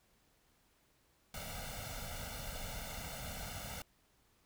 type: noise with comb filter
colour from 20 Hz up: pink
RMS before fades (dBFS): -44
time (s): 1.34-3.82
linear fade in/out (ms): 2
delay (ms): 1.4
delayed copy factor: +0.9
effects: pink hiss -72 dBFS RMS until 4.45 s